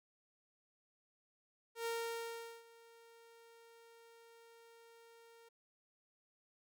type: tone with ADSR envelope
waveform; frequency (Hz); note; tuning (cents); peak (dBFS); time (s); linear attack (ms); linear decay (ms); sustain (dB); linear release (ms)
sawtooth; 461.8; A#4; -16; -33; 1.75-5.49; 110; 770; -23; 9
effects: none